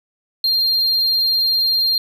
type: tone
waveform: triangle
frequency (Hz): 4195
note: C8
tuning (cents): +4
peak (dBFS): -13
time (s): 0.44-1.98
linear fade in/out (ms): 2
effects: 9-bit

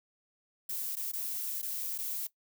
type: noise with dropouts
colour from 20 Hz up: violet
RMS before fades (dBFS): -36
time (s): 0.69-2.27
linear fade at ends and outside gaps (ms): 5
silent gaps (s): 0.955-0.967 / 1.117-1.133 / 1.617-1.627 / 1.979-1.985
effects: noise-tail reverb RT60 0.1 s tail -17 dB re dry

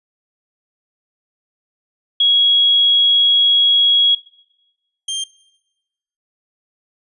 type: tone pair in turn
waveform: sine / sawtooth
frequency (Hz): 3319 / 3180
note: G#7 / G7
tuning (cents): -2 / +24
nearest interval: minor second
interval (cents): 74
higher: first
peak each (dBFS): -10 / -17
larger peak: first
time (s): 2.2-4.15 / 5.08-5.24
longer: first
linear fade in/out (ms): 5
effects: noise-tail reverb RT60 1.0 s tail -20 dB re dry + resampled to 24000 Hz

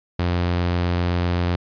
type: tone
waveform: sawtooth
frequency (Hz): 87.8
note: F2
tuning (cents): +10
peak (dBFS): -15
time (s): 0.19-1.56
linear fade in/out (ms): 5
effects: resampled to 11025 Hz

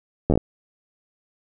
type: slowing click train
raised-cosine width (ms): 2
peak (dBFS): -5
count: 6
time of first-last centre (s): 0.3-0.376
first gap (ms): 11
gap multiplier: 1.16
effects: none

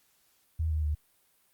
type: tone with pitch steps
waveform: sine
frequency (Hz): 80 / 77.36 / 74.82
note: D#2 / D#2 / D2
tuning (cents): +49 / -9 / +33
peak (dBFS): -26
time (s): 0.59-0.95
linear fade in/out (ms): 10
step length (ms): 120
effects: white hiss -68 dBFS RMS until 1.53 s + Opus 48 kbps

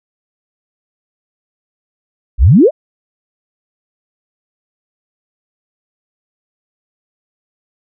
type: exponential sweep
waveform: sine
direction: up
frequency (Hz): 45.66 to 673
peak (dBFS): -3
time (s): 2.38-2.71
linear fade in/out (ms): 50
effects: none

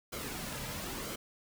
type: noise with flanger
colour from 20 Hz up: pink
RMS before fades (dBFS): -40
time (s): 0.12-1.16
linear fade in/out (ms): 10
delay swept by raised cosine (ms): 1.1 to 2.8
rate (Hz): 1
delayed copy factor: -0.5
effects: none

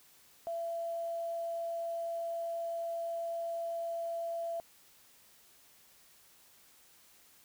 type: tone with quantisation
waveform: sine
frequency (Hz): 673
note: E5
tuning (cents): +36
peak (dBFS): -34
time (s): 0.47-4.6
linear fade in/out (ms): 0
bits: 10
effects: white hiss -62 dBFS RMS until 7.44 s

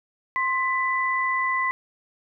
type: tone pair together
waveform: sine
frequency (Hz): 1052.6 / 1992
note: C6 / B6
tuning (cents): +10 / +14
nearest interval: major seventh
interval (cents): 1104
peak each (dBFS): -24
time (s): 0.36-1.71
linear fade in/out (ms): 0
effects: none

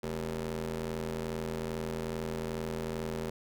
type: ring-modulated tone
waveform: 20% pulse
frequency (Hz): 82.41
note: E2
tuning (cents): 0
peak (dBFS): -26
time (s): 0.03-3.3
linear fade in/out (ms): 5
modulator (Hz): 304
effects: none

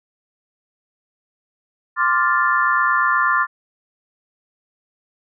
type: chord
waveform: sine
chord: D minor seventh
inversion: third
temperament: equal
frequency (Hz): 1046.5 / 1174.7 / 1396.9 / 1760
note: C6 / D6 / F6 / A6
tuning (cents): 0 / 0 / 0 / 0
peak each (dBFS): -20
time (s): 1.96-3.47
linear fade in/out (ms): 50
effects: none

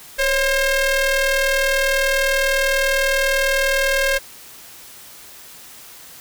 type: ring-modulated tone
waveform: sawtooth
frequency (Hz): 530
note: C5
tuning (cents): +22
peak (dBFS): -9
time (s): 0.18-4.19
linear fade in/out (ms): 20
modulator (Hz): 1080
effects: white hiss -41 dBFS RMS until 6.2 s

